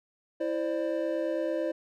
triangle tone cluster, 331.3 / 526 / 595 Hz, E4 / C5 / D5, +9 / +9 / +22 cents, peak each -30 dBFS, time 0.4-1.72 s, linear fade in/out 10 ms, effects none

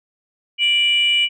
sine tone pair together, 2349 / 2940 Hz, D7 / F#7, 0 / -12 cents, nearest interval major third, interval 388 cents, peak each -17 / -14 dBFS, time 0.58-1.29 s, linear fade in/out 50 ms, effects tanh soft clip ceiling -8 dBFS

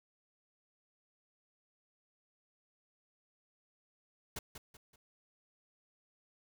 pink noise with echo, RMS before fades -40 dBFS, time 4.36-4.39 s, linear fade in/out 5 ms, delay 190 ms, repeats 3, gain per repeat -8 dB, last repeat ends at 4.96 s, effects none

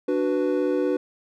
triangle chord, B minor, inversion first, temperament equal, 293.7 / 370 / 493.9 Hz, D4 / F#4 / B4, 0 / 0 / 0 cents, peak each -23 dBFS, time 0.08-0.97 s, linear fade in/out 5 ms, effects none

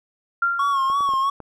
sine tone with exponential decay, 1386 Hz, F6, 14 cents flat, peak -15 dBFS, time 0.42-1.16 s, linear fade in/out 5 ms, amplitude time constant 160 ms
triangle tone with vibrato, 1100 Hz, C#6, 14 cents flat, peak -16 dBFS, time 0.59-1.3 s, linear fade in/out 5 ms, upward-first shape sine, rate 3 Hz, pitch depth 56 cents each way
clicks, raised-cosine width 1 ms, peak -23 dBFS, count 5, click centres 0.9 / 1.007 / 1.09 / 1.137 / 1.403 s
effects none

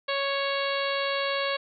harmonic tone, 554.4 Hz, C#5, in tune, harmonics 1 / 2 / 3 / 4 / 5 / 6 / 7 / 8, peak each -29 / -32 / -34 / -35 / -36 / -37 / -37 / -38 dBFS, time 0.08-1.57 s, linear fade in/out 10 ms, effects none

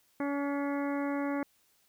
harmonic tone with a mistuned harmonic, 283.4 Hz, C#4, 38 cents sharp, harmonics 1 / 2 / 3 / 4 / 5 / 6 / 7 / 8, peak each -31 / -37 / -41 / -43 / -45 / -47 / -48 / -49 dBFS, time 0.2-1.43 s, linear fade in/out 2 ms, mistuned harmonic 8, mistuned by -71 cents, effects white hiss -69 dBFS RMS until 1.88 s

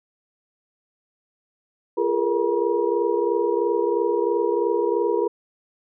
sine tone cluster, 345.1 / 412.5 / 452.5 / 475.5 / 958 Hz, F4 / G#4 / A4 / A#4 / A#5, -21 / -12 / +48 / +34 / +47 cents, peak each -25 / -23 / -28 / -24 / -29 dBFS, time 1.97-5.28 s, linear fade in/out 10 ms, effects none

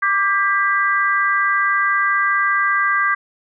sine chord, G major, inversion second, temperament equal with one note detuned, 1174.7 / 1600 / 1975.5 Hz, D6 / G6 / B6, 0 / +35 / 0 cents, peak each -18 / -18 / -21 dBFS, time 0.02-3.15 s, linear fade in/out 10 ms, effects none

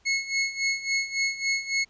sawtooth tone with tremolo, 2182 Hz, C#7, 28 cents flat, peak -18 dBFS, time 0.05-1.85 s, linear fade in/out 20 ms, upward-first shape sine, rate 3.6 Hz, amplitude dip 80%, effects pink hiss -63 dBFS RMS until 1.89 s + resampled to 16000 Hz

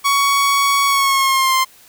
sawtooth tone with pitch glide, 1119 to 1050.1 Hz, C#6 to C6, +16 to +6 cents, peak -9 dBFS, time 0.04-1.65 s, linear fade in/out 20 ms, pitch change -110 cents, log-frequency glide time 0.87-1.54 s, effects white hiss -47 dBFS RMS until 1.88 s

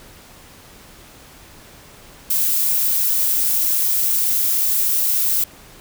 violet noise, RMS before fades -18 dBFS, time 2.3-5.44 s, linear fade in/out 5 ms, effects pink hiss -44 dBFS RMS until 5.8 s

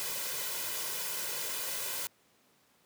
white noise with comb filter, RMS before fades -36 dBFS, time 0-2.07 s, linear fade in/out 0 ms, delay 2 ms, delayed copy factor +0.6, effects pink hiss -67 dBFS RMS until 2.85 s + high-pass 150 Hz 12 dB/octave

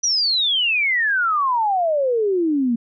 sine exponential sweep, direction down, 5960 to 226.7 Hz, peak -16 dBFS, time 0.03-2.76 s, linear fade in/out 10 ms, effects none

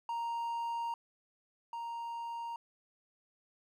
triangle tone pair in turn, 932.3 / 932.3 Hz, A#5 / A#5, 0 / 0 cents, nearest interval unison, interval 0 cents, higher neither, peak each -32 / -36 dBFS, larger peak first, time 0.09-0.94 / 1.73-2.56 s, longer first, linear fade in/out 2 ms, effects none

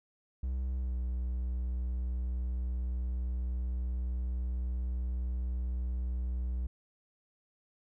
triangle tone with pitch glide, 64 to 61.75 Hz, C2 to B1, -38 to 0 cents, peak -29 dBFS, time 0.43-6.67 s, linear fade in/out 5 ms, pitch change -62 cents, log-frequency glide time 0.76-0.94 s, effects none

